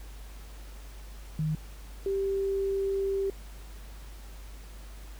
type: tone pair in turn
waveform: sine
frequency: 155.3 / 391.3 Hz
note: D#3 / G4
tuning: -3 / -3 cents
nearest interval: octave + major third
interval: 1600 cents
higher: second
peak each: -26 dBFS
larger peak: neither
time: 1.39-1.55 / 2.06-3.3 s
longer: second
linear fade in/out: 2 ms
effects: added 50 Hz sine -42 dBFS peak until 5.19 s + pink hiss -53 dBFS RMS until 5.19 s